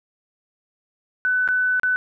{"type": "tone with dropouts", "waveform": "sine", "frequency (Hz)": 1500, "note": "F#6", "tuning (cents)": 23, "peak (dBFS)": -17, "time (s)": [1.25, 1.96], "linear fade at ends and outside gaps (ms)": 0, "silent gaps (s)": [[1.477, 1.487], [1.797, 1.833]], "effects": []}